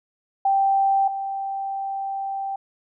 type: tone pair in turn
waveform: sine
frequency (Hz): 783 / 783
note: G5 / G5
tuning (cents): -2 / -2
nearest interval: unison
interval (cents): 0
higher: neither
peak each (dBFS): -16 / -25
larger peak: first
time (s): 0.45-1.08 / 1.08-2.56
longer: second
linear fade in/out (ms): 5
effects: none